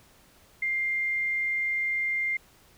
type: tone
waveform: sine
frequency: 2100 Hz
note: C7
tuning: 6 cents sharp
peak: -25 dBFS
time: 0.62-2.37 s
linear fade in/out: 5 ms
effects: pink hiss -58 dBFS RMS until 2.77 s